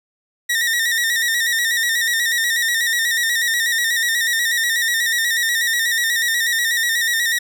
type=tone with vibrato; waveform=sawtooth; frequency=1864.7 Hz; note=A#6; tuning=in tune; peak=-13 dBFS; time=0.49-7.39 s; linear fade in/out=10 ms; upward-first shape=square; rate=8.2 Hz; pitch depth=50 cents each way; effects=none